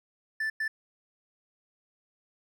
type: tone bursts at uneven times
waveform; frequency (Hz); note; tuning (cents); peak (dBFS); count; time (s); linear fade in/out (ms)
triangle; 1760; A6; 0; -26; 2; 0.4-0.5 / 0.6-0.68; 5
effects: none